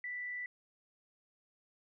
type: tone with frequency modulation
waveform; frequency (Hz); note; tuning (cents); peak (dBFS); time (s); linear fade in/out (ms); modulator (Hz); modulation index
sine; 1975.5; B6; 0; -38; 0.04-0.46; 2; 60.1; 0.34
effects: none